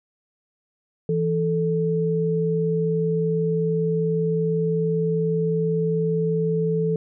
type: tone pair together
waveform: sine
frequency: 164.81 / 438.7 Hz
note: E3 / A4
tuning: 0 / -5 cents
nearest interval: octave + perfect fourth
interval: 1695 cents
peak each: -22 dBFS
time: 1.09-6.96 s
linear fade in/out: 2 ms
effects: none